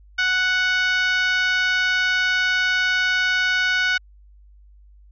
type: tone with high-pass filter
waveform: 10% pulse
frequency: 740 Hz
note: F#5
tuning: in tune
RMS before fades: -20 dBFS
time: 0.18-3.98 s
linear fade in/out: 10 ms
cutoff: 1500 Hz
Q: 3.3
effects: added 50 Hz sine -46 dBFS peak until 5.11 s + resampled to 16000 Hz